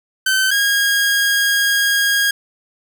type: tone pair in turn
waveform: sawtooth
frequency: 1537 / 1632.9 Hz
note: G6 / G#6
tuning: -35 / -30 cents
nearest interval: minor second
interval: 105 cents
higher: second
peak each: -10 dBFS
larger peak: neither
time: 0.26-0.51 / 0.51-2.31 s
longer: second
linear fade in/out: 5 ms
effects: none